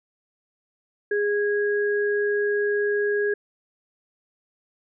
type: tone pair together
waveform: sine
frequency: 412.3 / 1649.2 Hz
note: G#4 / G#6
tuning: -13 / -13 cents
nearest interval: 2 octaves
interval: 2400 cents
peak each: -21 / -27 dBFS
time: 1.11-3.34 s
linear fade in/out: 5 ms
effects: none